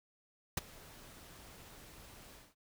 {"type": "noise with ADSR envelope", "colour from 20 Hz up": "pink", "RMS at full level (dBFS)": -32, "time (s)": [0.57, 2.55], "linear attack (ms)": 6, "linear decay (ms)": 18, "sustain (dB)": -23, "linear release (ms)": 200, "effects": []}